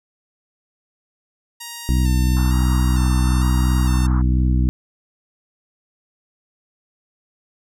5% pulse tone with vibrato, 920 Hz, A#5, 23 cents flat, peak -19 dBFS, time 1.6-4.07 s, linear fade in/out 10 ms, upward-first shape square, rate 1.1 Hz, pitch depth 38 cents each way
harmonic tone, 62.9 Hz, B1, 32 cents sharp, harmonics 1 / 2 / 3 / 4 / 5, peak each -15 / -21 / -25 / -27 / -29 dBFS, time 1.89-4.69 s, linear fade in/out 0 ms
white band-pass noise, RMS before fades -34 dBFS, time 2.36-4.22 s, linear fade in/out 10 ms, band 830 to 1400 Hz, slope 48 dB/octave
effects none

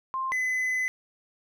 sine / triangle tone pair in turn, 1053 / 2019 Hz, C6 / B6, +11 / +38 cents, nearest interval major seventh, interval 1127 cents, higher second, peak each -27 / -23 dBFS, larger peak second, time 0.14-0.32 / 0.32-0.88 s, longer second, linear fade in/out 0 ms, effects none

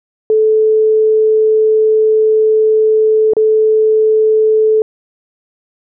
sine tone with dropouts, 435.3 Hz, A4, 19 cents flat, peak -7 dBFS, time 0.3-4.82 s, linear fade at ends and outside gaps 1 ms, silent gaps 3.335-3.367 s, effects none

